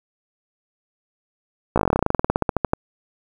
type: slowing click train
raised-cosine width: 1 ms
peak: -3 dBFS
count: 24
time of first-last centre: 1.76-2.734 s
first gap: 16 ms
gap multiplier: 1.08
effects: 7-bit